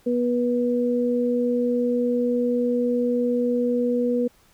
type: tone pair together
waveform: sine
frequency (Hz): 243.4 / 486.8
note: B3 / B4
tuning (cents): -25 / -25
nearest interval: octave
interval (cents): 1200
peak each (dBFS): -22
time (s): 0.06-4.28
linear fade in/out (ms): 10
effects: pink hiss -58 dBFS RMS until 4.53 s